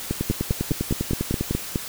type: two click trains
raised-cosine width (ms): 3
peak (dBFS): -10 / -9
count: 15 / 8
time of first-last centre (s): 0.11-1.51 / 0.3-1.758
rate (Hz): 10 / 4.8
effects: white hiss -34 dBFS RMS until 1.88 s